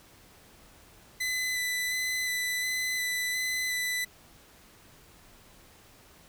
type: tone with vibrato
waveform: sawtooth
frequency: 2004 Hz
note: B6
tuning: 25 cents sharp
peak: -25 dBFS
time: 1.2-4.05 s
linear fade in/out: 10 ms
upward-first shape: square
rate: 1.4 Hz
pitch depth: 10 cents each way
effects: pink hiss -56 dBFS RMS until 6.28 s